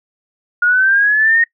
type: linear sweep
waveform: sine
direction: up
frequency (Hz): 1425 to 1864.7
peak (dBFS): -9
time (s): 0.62-1.44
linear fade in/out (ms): 5
effects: noise-tail reverb RT60 0.1 s tail -21 dB re dry